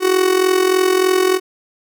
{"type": "tone with amplitude modulation", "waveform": "45% pulse", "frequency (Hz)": 372.1, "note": "F#4", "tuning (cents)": 10, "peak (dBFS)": -9, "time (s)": [0, 1.4], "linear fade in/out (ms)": 50, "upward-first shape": "sine", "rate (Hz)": 43.3, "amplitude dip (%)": 70, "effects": []}